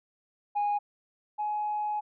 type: tone pair in turn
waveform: sine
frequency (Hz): 824 / 841.3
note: G#5 / G#5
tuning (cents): -14 / +22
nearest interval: unison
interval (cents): 36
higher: second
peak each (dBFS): -23 / -27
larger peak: first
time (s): 0.55-0.79 / 1.38-2.01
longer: second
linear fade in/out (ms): 20
effects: tanh soft clip ceiling -23 dBFS